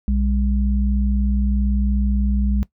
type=tone pair together; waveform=sine; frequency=60.5 / 203.5 Hz; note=B1 / G#3; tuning=-35 / -35 cents; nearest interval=octave + major sixth; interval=2100 cents; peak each=-17 / -22 dBFS; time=0.08-2.63 s; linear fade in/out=0 ms; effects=noise-tail reverb RT60 0.1 s tail -18 dB re dry